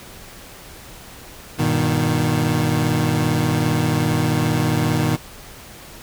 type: chord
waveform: 25% pulse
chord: G augmented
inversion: none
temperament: equal with one note detuned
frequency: 98 / 120.51 / 155.56 Hz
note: G2 / B2 / D#3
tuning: 0 / -42 / 0 cents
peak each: -22 / -17 / -16 dBFS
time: 1.58-5.17 s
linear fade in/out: 20 ms
effects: pink hiss -40 dBFS RMS until 6.02 s